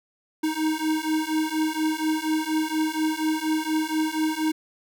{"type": "beating tone pair", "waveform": "square", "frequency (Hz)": [311.1, 315.3], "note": ["D#4", "D#4"], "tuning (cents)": [0, 23], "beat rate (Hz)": 4.2, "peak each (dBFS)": [-27, -26], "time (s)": [0.43, 4.52], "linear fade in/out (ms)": 10, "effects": []}